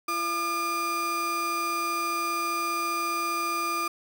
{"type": "tone pair together", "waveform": "35% pulse", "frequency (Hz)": [339.6, 1205], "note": ["F4", "D6"], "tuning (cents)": [-48, 44], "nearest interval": "octave + minor seventh", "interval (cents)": 2192, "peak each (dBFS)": [-34, -25], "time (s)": [0.08, 3.88], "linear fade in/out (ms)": 5, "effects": []}